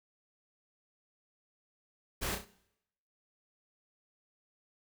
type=noise with echo; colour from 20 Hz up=pink; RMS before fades=-35 dBFS; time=2.21-2.36 s; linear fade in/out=20 ms; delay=32 ms; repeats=3; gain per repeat=-6 dB; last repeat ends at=2.456 s; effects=noise-tail reverb RT60 0.8 s tail -20 dB re dry